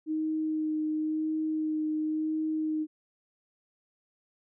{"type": "tone with vibrato", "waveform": "sine", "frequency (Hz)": 311.2, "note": "D#4", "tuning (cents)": 0, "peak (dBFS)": -27, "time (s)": [0.06, 2.87], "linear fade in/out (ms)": 50, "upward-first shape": "sine", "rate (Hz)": 0.95, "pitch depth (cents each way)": 13, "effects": []}